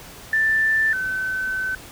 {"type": "tone pair in turn", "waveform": "sine", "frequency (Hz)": [1770, 1523.9], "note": ["A6", "G6"], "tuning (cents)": [10, -49], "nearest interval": "minor third", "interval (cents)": 259, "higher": "first", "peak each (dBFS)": [-16, -22], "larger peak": "first", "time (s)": [[0.33, 0.93], [0.93, 1.75]], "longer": "second", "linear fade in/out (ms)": 2, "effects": ["pink hiss -41 dBFS RMS until 1.91 s"]}